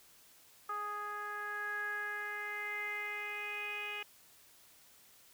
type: tone with low-pass filter sweep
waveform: 10% pulse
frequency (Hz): 415.3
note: G#4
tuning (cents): 0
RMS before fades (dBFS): -40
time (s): 0.69-4.03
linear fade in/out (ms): 5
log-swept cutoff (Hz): 1300 to 2700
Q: 7.1
effects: white hiss -62 dBFS RMS until 5.33 s